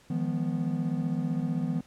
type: chord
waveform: triangle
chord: F half-diminished seventh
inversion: third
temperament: equal with one note detuned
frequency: 159.02 / 174.61 / 207.7 / 246.9 Hz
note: Eb3 / F3 / Ab3 / Cb4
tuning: +38 / 0 / 0 / 0 cents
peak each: -29 / -30 / -35 / -30 dBFS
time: 0.1-1.81 s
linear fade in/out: 5 ms
effects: pink hiss -59 dBFS RMS until 1.86 s + low-pass 10000 Hz 12 dB/octave